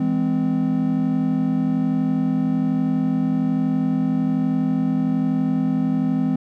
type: chord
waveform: triangle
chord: E augmented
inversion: none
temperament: just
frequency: 164.81 / 206 / 257.5 Hz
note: E3 / G#3 / B#3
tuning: 0 / -14 / -28 cents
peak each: -22 / -22 / -18 dBFS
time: 0-6.36 s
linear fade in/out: 5 ms
effects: none